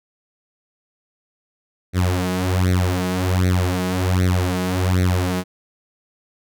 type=tone with flanger; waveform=sawtooth; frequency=91.4 Hz; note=F#2; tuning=21 cents flat; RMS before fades=-19 dBFS; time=1.93-5.44 s; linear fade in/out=50 ms; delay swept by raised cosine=0.49 to 4.79 ms; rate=1.3 Hz; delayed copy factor=+1; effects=none